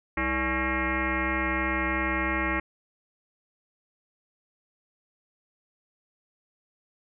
sine tone with frequency modulation, 1100 Hz, C#6, 14 cents flat, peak -24 dBFS, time 0.17-2.6 s, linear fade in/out 5 ms, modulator 259 Hz, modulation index 4.5, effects none

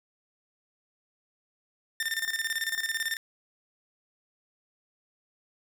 sawtooth tone with tremolo, 1802 Hz, A6, 41 cents sharp, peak -23 dBFS, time 2-3.17 s, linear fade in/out 2 ms, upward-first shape square, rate 18 Hz, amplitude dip 70%, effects none

